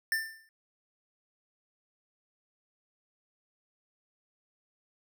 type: tone with exponential decay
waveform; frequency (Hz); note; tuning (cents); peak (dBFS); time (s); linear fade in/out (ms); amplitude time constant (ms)
square; 1786; A6; +25; -25; 0.12-0.49; 1; 79
effects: none